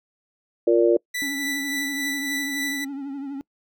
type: harmonic tone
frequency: 116.3 Hz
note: A#2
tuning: 4 cents flat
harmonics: 3 / 4 / 5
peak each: -17 / -19 / -21 dBFS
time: 0.67-0.97 s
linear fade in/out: 5 ms
type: tone with tremolo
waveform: sawtooth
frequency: 1975.5 Hz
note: B6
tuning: in tune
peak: -21 dBFS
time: 1.14-2.85 s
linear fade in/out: 10 ms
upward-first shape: triangle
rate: 3.5 Hz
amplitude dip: 40%
type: tone with vibrato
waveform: triangle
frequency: 277.2 Hz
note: C#4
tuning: in tune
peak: -27 dBFS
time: 1.22-3.41 s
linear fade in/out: 0 ms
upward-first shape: triangle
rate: 12 Hz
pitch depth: 72 cents each way
effects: noise-tail reverb RT60 0.1 s tail -25 dB re dry